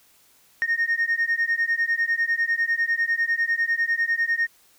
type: beating tone pair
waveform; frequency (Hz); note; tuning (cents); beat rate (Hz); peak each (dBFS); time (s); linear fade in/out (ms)
sine; 1844 / 1854; A#6 / A#6; -19 / -10; 10; -22; 0.62-4.47; 0
effects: tanh soft clip ceiling -16 dBFS + white hiss -58 dBFS RMS until 4.78 s